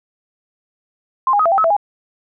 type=tone with pitch steps; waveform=sine; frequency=1049 / 819 / 1260 / 671 / 781 / 1290 / 661 / 819 Hz; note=C6 / G#5 / D#6 / E5 / G5 / E6 / E5 / G#5; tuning=+4 / -24 / +21 / +31 / -7 / -38 / +5 / -24 cents; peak=-11 dBFS; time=1.27-1.766 s; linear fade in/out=2 ms; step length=62 ms; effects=none